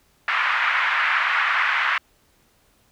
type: band-pass noise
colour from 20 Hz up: white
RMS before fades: -21 dBFS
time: 0.28-1.98 s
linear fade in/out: 2 ms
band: 1100 to 2100 Hz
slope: 24 dB/octave
effects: pink hiss -61 dBFS RMS until 2.91 s